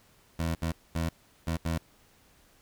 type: tone bursts at uneven times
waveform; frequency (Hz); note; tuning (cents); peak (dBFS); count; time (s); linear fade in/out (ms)
20% pulse; 82.41; E2; 0; -23; 5; 0.39-0.55 / 0.62-0.72 / 0.95-1.09 / 1.47-1.57 / 1.65-1.78; 5
effects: pink hiss -62 dBFS RMS until 2.61 s